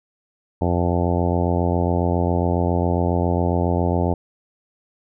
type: harmonic tone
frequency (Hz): 87.31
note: F2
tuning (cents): 0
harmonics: 1 / 2 / 3 / 4 / 5 / 6 / 7 / 8 / 9 / 10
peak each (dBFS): -21 / -24 / -26 / -27 / -28 / -29 / -29 / -30 / -31 / -31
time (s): 0.61-4.14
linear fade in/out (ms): 5
effects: none